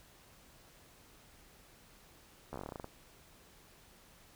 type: slowing click train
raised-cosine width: 1 ms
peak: -28 dBFS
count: 13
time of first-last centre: 2.53-2.844 s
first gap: 13 ms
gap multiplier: 1.12
effects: pink hiss -61 dBFS RMS until 4.35 s